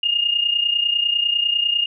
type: tone pair together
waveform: sine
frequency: 2830 / 2860 Hz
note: F7 / F7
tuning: +22 / +41 cents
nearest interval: unison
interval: 19 cents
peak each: -18 / -22 dBFS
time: 0.03-1.86 s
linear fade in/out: 5 ms
effects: none